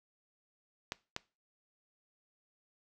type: clicks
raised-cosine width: 0.2 ms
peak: -18 dBFS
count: 2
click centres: 0.921 / 1.164 s
effects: noise-tail reverb RT60 0.3 s tail -21 dB re dry